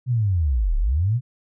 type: linear two-way sweep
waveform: sine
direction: down then up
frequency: 130 to 32.49 to 130 Hz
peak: -17 dBFS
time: 0.06-1.21 s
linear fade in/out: 50 ms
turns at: 0.77 s
effects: none